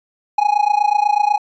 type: tone with amplitude modulation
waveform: triangle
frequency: 830.6 Hz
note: G#5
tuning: in tune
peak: -7 dBFS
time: 0.38-1.38 s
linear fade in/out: 5 ms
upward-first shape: sine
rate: 28.1 Hz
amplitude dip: 90%
effects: resampled to 16000 Hz